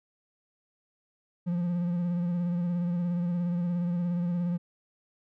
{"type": "tone with vibrato", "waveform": "triangle", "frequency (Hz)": 174.61, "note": "F3", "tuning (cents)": 0, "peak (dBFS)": -24, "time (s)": [1.46, 4.58], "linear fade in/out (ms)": 20, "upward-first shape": "sine", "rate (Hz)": 17, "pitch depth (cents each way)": 35, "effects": []}